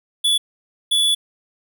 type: tone bursts at uneven times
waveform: square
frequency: 3436 Hz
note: A7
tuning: 42 cents flat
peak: -15 dBFS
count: 2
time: 0.24-0.38 / 0.91-1.15 s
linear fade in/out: 10 ms
effects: none